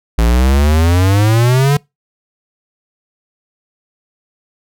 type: exponential sweep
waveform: square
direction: up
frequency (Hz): 55 to 147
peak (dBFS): -9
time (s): 0.18-1.77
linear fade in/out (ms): 5
effects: noise-tail reverb RT60 0.2 s tail -25 dB re dry